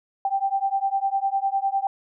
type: beating tone pair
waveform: sine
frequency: 779 / 788.9 Hz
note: G5 / G5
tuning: -11 / +11 cents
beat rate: 9.9 Hz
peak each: -24 dBFS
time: 0.25-1.87 s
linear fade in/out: 2 ms
effects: none